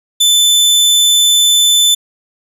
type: tone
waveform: sawtooth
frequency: 3520 Hz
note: A7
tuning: in tune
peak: -4 dBFS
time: 0.2-1.95 s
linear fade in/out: 10 ms
effects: resampled to 32000 Hz